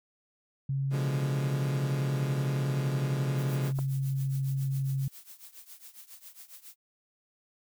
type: tone with pitch glide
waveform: sine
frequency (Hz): 136.7 to 135.21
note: C#3 to C#3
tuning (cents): -24 to -43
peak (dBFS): -27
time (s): 0.69-5.08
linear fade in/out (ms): 5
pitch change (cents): -19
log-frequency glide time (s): 1.51-3.56
type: chord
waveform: 20% pulse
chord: B diminished seventh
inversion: none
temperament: equal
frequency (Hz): 123.47 / 146.83 / 174.61 / 207.7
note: B2 / D3 / F3 / Ab3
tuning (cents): 0 / 0 / 0 / 0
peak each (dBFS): -35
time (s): 0.9-3.73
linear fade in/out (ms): 50
type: noise with tremolo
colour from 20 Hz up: blue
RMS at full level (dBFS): -46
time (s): 3.36-6.76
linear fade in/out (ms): 50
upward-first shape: triangle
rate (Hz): 7.3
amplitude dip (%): 90
type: clicks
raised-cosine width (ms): 1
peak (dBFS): -26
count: 2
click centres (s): 3.788 / 3.791
effects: none